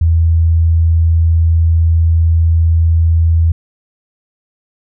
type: tone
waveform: sine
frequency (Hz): 82.3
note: E2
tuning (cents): -2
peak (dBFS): -7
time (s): 0.01-3.52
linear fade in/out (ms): 5
effects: none